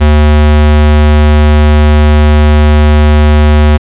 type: tone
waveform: square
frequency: 75 Hz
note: D2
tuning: 37 cents sharp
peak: -3 dBFS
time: 0-3.78 s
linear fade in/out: 20 ms
effects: resampled to 8000 Hz + 7-bit